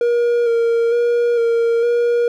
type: tone with vibrato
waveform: triangle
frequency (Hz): 470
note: A#4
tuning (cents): +14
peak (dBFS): -11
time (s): 0.01-2.28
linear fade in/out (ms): 2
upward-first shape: square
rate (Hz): 1.1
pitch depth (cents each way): 21
effects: none